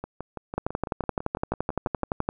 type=two click trains; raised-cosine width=1 ms; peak=-11 / -19 dBFS; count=21 / 14; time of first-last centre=0.58-2.289 / 0.04-2.203 s; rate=11.7 / 6.01 Hz; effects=none